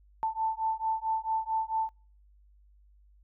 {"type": "beating tone pair", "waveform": "sine", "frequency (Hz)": [884, 888.5], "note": ["A5", "A5"], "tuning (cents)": [8, 17], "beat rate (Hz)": 4.5, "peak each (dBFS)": -31, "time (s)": [0.23, 1.89], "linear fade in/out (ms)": 0, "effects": ["noise-tail reverb RT60 0.4 s tail -26 dB re dry", "added 50 Hz sine -57 dBFS peak until 3.23 s"]}